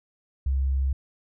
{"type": "tone", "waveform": "sine", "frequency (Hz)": 67.1, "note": "C2", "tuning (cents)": 44, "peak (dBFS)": -21, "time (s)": [0.46, 0.93], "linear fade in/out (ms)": 5, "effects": []}